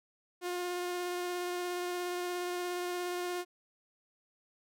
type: tone with vibrato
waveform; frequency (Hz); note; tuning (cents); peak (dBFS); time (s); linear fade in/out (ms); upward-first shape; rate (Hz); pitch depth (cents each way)
sawtooth; 355.9; F4; +33; -30; 0.41-3.45; 50; triangle; 17; 14
effects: none